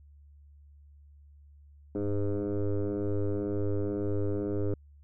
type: tone with frequency modulation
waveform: sine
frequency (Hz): 203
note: G#3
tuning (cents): -39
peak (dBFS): -25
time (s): 1.95-4.74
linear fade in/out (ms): 2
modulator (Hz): 102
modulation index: 2.7
effects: tanh soft clip ceiling -25 dBFS + added 72 Hz sine -52 dBFS peak until 5.03 s